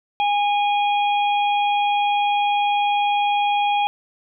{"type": "harmonic tone", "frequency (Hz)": 820, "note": "G#5", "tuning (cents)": -22, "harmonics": [1, 3, 4], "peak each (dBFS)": [-17, -27, -29], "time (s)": [0.2, 3.87], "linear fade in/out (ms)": 0, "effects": []}